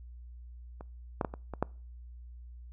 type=clicks; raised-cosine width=1 ms; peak=-30 / -15 / -17 / -26 / -24 / -13 dBFS; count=6; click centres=0.809 / 1.212 / 1.248 / 1.339 / 1.537 / 1.626 s; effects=noise-tail reverb RT60 0.4 s tail -25 dB re dry + added 60 Hz sine -45 dBFS peak until 2.72 s